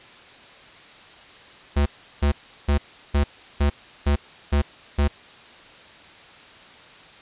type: tone bursts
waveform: square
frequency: 71.9 Hz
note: D2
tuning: 36 cents flat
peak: -17 dBFS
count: 8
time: 1.76-5.08 s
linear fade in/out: 10 ms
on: 100 ms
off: 360 ms
effects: white hiss -46 dBFS RMS until 7.21 s + resampled to 8000 Hz